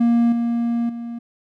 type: tone with level steps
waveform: triangle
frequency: 234.8 Hz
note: A#3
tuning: 13 cents sharp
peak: -11 / -16 / -25 dBFS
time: 0-1.19 s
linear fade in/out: 10 ms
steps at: 0.32 / 0.89 s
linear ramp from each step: 5 ms
effects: none